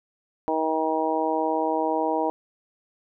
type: harmonic tone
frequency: 158.7 Hz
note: D#3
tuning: 35 cents sharp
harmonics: 2 / 3 / 4 / 5 / 6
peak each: -28 / -28 / -28 / -28 / -28 dBFS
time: 0.48-2.3 s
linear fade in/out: 0 ms
effects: none